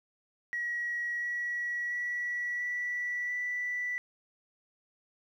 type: tone with pitch steps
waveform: sine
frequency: 1913 / 1927.4 / 1941.9 / 1956.6 / 1971.3 Hz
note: A#6 / B6 / B6 / B6 / B6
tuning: +44 / -43 / -30 / -17 / -4 cents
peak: -30 dBFS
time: 0.53-3.98 s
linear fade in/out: 0 ms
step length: 690 ms
effects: tanh soft clip ceiling -26 dBFS + 11-bit